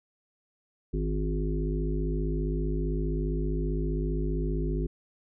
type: harmonic tone with a mistuned harmonic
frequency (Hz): 51.3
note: G#1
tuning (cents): -21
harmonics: 1 / 3 / 5 / 7 / 8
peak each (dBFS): -28 / -33 / -36 / -35 / -39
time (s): 0.93-4.87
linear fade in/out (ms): 10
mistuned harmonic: 7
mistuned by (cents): -19
effects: none